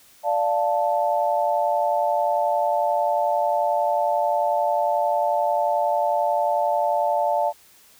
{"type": "chord", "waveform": "sine", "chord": "D minor", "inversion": "none", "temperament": "equal", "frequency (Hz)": [587.3, 698.5, 880], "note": ["D5", "F5", "A5"], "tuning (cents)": [0, 0, 0], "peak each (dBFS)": -23, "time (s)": [0.23, 7.53], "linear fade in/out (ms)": 50, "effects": ["white hiss -53 dBFS RMS until 7.99 s"]}